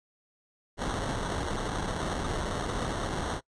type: noise with sample-and-hold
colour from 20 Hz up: pink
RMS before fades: -32 dBFS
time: 0.77-3.41 s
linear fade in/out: 50 ms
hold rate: 2450 Hz
effects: noise-tail reverb RT60 0.1 s tail -23 dB re dry + resampled to 22050 Hz